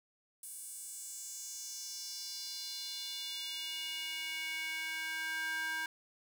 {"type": "tone with high-pass filter sweep", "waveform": "square", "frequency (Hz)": 318.5, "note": "D#4", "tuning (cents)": 41, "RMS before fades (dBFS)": -41, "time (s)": [0.43, 5.86], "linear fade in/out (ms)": 2, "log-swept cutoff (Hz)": [9700, 1400], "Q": 3.4, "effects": []}